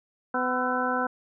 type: harmonic tone with a mistuned harmonic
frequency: 251.8 Hz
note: B3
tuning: 34 cents sharp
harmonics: 1 / 2 / 3 / 4 / 5 / 6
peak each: -31 / -31 / -31 / -31 / -31 / -31 dBFS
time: 0.34-1.07 s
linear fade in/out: 5 ms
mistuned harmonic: 5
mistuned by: +94 cents
effects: none